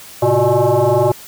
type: tone with frequency modulation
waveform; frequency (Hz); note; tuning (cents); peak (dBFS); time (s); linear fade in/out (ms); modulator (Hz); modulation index
sine; 110; A2; 0; -10; 0.22-1.12; 5; 242; 3.1
effects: white hiss -37 dBFS RMS until 1.27 s